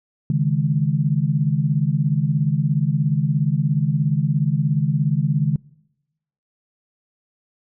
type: chord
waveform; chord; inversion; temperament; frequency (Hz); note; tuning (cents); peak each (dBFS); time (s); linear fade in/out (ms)
sine; C# suspended second; none; equal; 138.59 / 155.56 / 207.7; C#3 / D#3 / G#3; 0 / 0 / 0; -20 / -19 / -25; 0.3-5.56; 2
effects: noise-tail reverb RT60 0.9 s tail -24 dB re dry